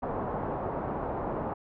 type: low-pass noise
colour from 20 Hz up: white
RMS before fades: -33 dBFS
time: 0.02-1.54 s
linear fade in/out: 10 ms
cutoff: 950 Hz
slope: 24 dB/octave
effects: none